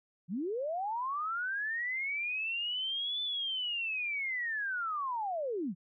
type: linear two-way sweep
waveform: sine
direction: up then down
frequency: 152.3 to 3520 to 152.3 Hz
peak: -32 dBFS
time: 0.28-5.75 s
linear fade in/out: 50 ms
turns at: 3.22 s
effects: none